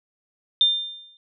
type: tone with exponential decay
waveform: sine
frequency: 3600 Hz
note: A7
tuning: 39 cents sharp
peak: -12 dBFS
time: 0.61-1.17 s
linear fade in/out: 1 ms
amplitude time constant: 120 ms
effects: none